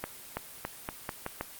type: accelerating click train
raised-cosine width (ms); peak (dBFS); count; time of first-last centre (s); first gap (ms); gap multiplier
0.5; -17; 7; 0.04-1.41; 330; 0.85
effects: white hiss -47 dBFS RMS until 1.59 s + Opus 24 kbps